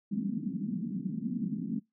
white band-pass noise, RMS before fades -34 dBFS, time 0.11-1.8 s, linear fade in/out 10 ms, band 170 to 250 Hz, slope 48 dB/octave, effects noise-tail reverb RT60 0.2 s tail -25 dB re dry

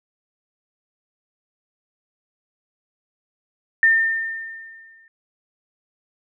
sine tone with exponential decay, 1808 Hz, A6, 47 cents sharp, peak -10 dBFS, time 3.83-5.08 s, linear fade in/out 1 ms, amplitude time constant 270 ms, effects none

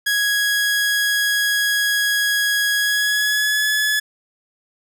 sawtooth tone with pitch glide, 1661.2 to 1707.9 Hz, G#6 to G#6, 0 to +48 cents, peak -13 dBFS, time 0.06-4 s, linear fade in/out 10 ms, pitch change +48 cents, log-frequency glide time 2.75-3.68 s, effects none

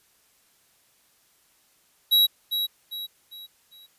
square tone with echo, 3871 Hz, B7, 35 cents flat, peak -16 dBFS, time 2.11-2.27 s, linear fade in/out 20 ms, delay 400 ms, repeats 4, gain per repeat -8 dB, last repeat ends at 3.87 s, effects white hiss -63 dBFS RMS until 3.98 s + resampled to 32000 Hz

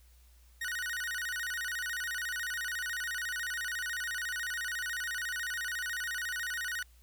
40% pulse tone with vibrato, 1661.2 Hz, G#6, in tune, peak -33 dBFS, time 0.61-6.83 s, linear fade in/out 5 ms, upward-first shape square, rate 14 Hz, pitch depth 200 cents each way, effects added 60 Hz sine -57 dBFS peak until 7.02 s + white hiss -67 dBFS RMS until 7.02 s

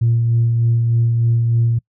sine tone with tremolo, 116.54 Hz, A#2, in tune, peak -10 dBFS, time 0.01-1.79 s, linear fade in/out 10 ms, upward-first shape sine, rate 3.3 Hz, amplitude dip 30%, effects noise-tail reverb RT60 0.1 s tail -26 dB re dry + tanh soft clip ceiling -8 dBFS

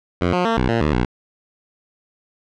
10% pulse tone with pitch steps, 88.2 / 179.2 / 227.6 / 63 / 115.5 / 75.7 / 60.9 Hz, F2 / F3 / A#3 / B1 / A#2 / D#2 / B1, +18 / +45 / -41 / +35 / -16 / -47 / -24 cents, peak -8 dBFS, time 0.21-1.05 s, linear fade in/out 5 ms, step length 120 ms, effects low-pass 3000 Hz 12 dB/octave

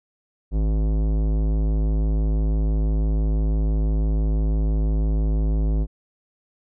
sine tone with tanh clipping, 53 Hz, G#1, 36 cents sharp, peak -20 dBFS, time 0.51-5.87 s, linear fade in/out 50 ms, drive 17 dB, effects none

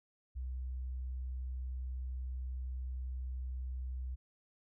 sine tone, 63.6 Hz, C2, 48 cents flat, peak -37 dBFS, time 0.35-4.16 s, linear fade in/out 20 ms, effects none

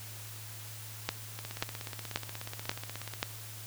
two click trains, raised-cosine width 0.2 ms, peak -12 / -22 dBFS, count 5 / 30, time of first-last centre 1.09-3.229 / 1.39-3.137 s, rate 1.87 / 16.6 Hz, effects added 108 Hz sine -46 dBFS peak until 3.66 s + white hiss -47 dBFS RMS until 3.66 s

